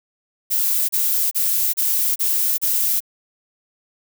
violet noise bursts, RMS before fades -19 dBFS, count 6, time 0.5-3.005 s, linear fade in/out 20 ms, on 390 ms, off 33 ms, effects none

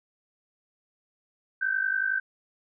sine tone pair together, 1524 / 1575 Hz, G6 / G6, -49 / +8 cents, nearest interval minor second, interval 57 cents, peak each -27 dBFS, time 1.61-2.2 s, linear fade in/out 10 ms, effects none

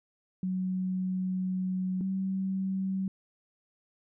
sine tone pair in turn, 185.6 / 190.93 Hz, F#3 / G3, +6 / -45 cents, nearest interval unison, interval 49 cents, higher second, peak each -28 / -28 dBFS, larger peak neither, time 0.43-2.01 / 2.01-3.08 s, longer first, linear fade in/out 2 ms, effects none

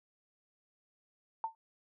sine tone with exponential decay, 897 Hz, A5, 33 cents sharp, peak -28 dBFS, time 1.44-1.55 s, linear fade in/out 1 ms, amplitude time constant 23 ms, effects none

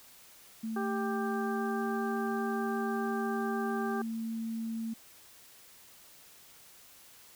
sine tone with pitch glide, 222.6 to 225.8 Hz, A3 to A3, +20 to +45 cents, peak -33 dBFS, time 0.63-4.94 s, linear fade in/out 10 ms, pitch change +25 cents, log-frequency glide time 1.48-1.8 s
harmonic tone, 394.2 Hz, G4, 10 cents sharp, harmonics 1 / 2 / 3 / 4, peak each -35 / -38 / -40 / -41 dBFS, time 0.76-4.02 s, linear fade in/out 5 ms
effects white hiss -56 dBFS RMS until 7.35 s

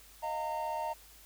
triangle chord, Eb suspended second, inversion none, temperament equal with one note detuned, 622.3 / 698.5 / 915.3 Hz, Eb5 / F5 / Bb5, 0 / 0 / -32 cents, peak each -37 / -39 / -33 dBFS, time 0.22-0.94 s, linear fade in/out 20 ms, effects added 50 Hz sine -60 dBFS peak until 1.25 s + white hiss -57 dBFS RMS until 1.25 s

